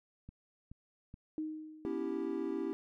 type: click train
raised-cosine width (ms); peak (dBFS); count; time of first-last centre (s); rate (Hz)
5; -36; 3; 0.29-1.141; 2.35
type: tone with exponential decay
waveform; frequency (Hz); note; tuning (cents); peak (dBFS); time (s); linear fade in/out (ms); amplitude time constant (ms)
sine; 311.1; D#4; 0; -33; 1.38-2.3; 1; 200
type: chord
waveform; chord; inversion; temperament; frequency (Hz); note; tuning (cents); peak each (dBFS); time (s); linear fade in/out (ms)
triangle; C# half-diminished seventh; third; equal with one note detuned; 246.9 / 282.2 / 329.6 / 392; B3 / C#4 / E4 / G4; 0 / +31 / 0 / 0; -41 / -38 / -36 / -37; 1.85-2.73; 0
effects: none